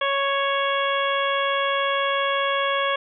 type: harmonic tone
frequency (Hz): 554.4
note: C#5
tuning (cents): 0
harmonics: 1 / 2 / 3 / 4 / 5 / 6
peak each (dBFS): -25 / -24 / -28 / -31 / -32 / -30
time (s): 0.01-2.96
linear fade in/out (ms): 5
effects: none